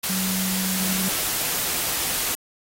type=tone in noise; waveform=sine; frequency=188 Hz; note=F#3; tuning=28 cents sharp; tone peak=-25 dBFS; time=0.09-1.09 s; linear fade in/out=10 ms; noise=white; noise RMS=-25 dBFS; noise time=0.03-2.35 s; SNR=-3 dB; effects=AAC 48 kbps